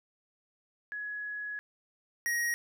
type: tone pair in turn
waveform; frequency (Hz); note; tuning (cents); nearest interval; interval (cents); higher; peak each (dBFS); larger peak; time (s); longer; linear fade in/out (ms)
sine / square; 1682 / 1888; G#6 / A#6; +22 / +22; major second; 200; second; -35 / -29; second; 0.92-1.59 / 2.26-2.54; first; 0
effects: none